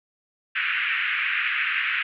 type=band-pass noise; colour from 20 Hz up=white; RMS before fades=-25 dBFS; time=0.55-2.03 s; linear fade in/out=10 ms; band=1400 to 2700 Hz; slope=48 dB/octave; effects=none